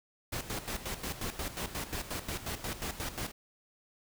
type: noise with tremolo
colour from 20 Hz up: pink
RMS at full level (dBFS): -36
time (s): 0.32-3.32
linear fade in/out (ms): 10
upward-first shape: square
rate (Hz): 5.6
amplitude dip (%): 70
effects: none